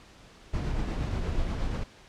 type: noise with tremolo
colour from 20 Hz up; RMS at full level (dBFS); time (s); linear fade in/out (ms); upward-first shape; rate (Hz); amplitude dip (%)
brown; -28; 0.53-1.84; 10; triangle; 8.4; 35
effects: pink hiss -53 dBFS RMS until 2.08 s + low-pass 6000 Hz 12 dB/octave